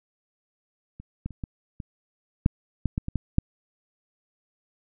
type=clicks; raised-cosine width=5 ms; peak=-28 / -18 / -29 / -19 / -22 / -6 / -11 / -13 / -18 / -13 / -6 dBFS; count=11; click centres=1 / 1.26 / 1.307 / 1.438 / 1.802 / 2.461 / 2.857 / 2.979 / 3.084 / 3.157 / 3.384 s; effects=none